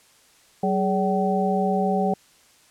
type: harmonic tone with a mistuned harmonic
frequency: 190.7 Hz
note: G3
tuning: 47 cents flat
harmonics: 1 / 2 / 3 / 4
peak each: -23 / -26 / -28 / -24 dBFS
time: 0.63-2.14 s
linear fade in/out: 5 ms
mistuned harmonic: 2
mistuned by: +150 cents
effects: white hiss -56 dBFS RMS until 2.7 s + low-pass 10000 Hz 12 dB/octave